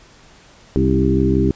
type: harmonic tone with a mistuned harmonic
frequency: 65.7 Hz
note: C2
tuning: 8 cents sharp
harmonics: 1 / 2 / 3 / 4 / 5 / 6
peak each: -20 / -20 / -20 / -20 / -20 / -20 dBFS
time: 0.76-1.51 s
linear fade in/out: 0 ms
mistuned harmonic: 4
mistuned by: +44 cents
effects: pink hiss -47 dBFS RMS until 1.55 s + resampled to 16000 Hz